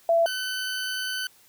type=tone pair in turn; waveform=sine / 20% pulse; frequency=670 / 1512.4 Hz; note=E5 / F#6; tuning=+28 / +38 cents; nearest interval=octave + major second; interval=1410 cents; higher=second; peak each=-17 / -23 dBFS; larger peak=first; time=0.09-0.26 / 0.26-1.27 s; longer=second; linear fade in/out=2 ms; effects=white hiss -57 dBFS RMS until 1.48 s